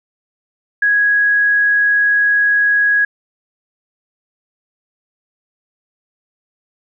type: tone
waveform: sine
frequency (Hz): 1661.2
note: G#6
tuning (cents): 0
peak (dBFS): -10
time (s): 0.82-3.05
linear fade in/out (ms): 5
effects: none